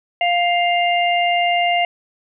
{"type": "harmonic tone", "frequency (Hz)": 700, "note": "F5", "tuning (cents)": 4, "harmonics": [1, 3, 4], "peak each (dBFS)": [-16, -21, -22], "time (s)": [0.21, 1.85], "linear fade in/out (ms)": 2, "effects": []}